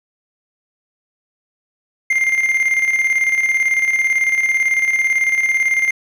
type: tone with tremolo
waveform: triangle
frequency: 2106 Hz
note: C7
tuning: 11 cents sharp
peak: -10 dBFS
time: 2.1-5.91 s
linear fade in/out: 5 ms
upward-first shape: square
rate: 18 Hz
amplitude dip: 50%
effects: none